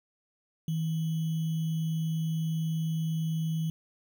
sine tone with sample-and-hold, 160.7 Hz, E3, 44 cents flat, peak -27 dBFS, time 0.68-3.7 s, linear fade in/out 2 ms, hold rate 3150 Hz, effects none

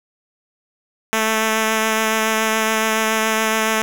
5% pulse tone with vibrato, 220 Hz, A3, in tune, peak -5 dBFS, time 1.13-3.82 s, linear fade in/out 0 ms, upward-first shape triangle, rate 7.1 Hz, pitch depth 15 cents each way, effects 7-bit

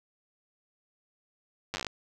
slowing click train, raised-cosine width 0.2 ms, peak -16 dBFS, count 10, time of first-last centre 1.74-1.867 s, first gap 9 ms, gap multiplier 1.11, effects none

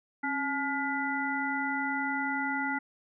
harmonic tone with a mistuned harmonic, 284.7 Hz, C#4, 46 cents sharp, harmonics 1 / 3 / 5 / 7, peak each -34 / -34 / -34 / -34 dBFS, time 0.23-2.79 s, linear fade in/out 10 ms, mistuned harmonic 1, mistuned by -85 cents, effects none

